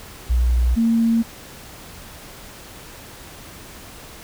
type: tone pair in turn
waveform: sine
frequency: 60.6 / 228.8 Hz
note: B1 / A#3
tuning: -32 / -32 cents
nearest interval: octave + major seventh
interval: 2300 cents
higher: second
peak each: -14 dBFS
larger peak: neither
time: 0.29-0.76 / 0.76-1.23 s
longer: neither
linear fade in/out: 20 ms
effects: pink hiss -40 dBFS RMS until 4.23 s